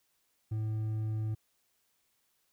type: tone with hard clipping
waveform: triangle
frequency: 108.9 Hz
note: A2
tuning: 17 cents flat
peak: -32 dBFS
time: 0.51-1.35 s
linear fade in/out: 10 ms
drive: 7 dB
effects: white hiss -75 dBFS RMS until 2.52 s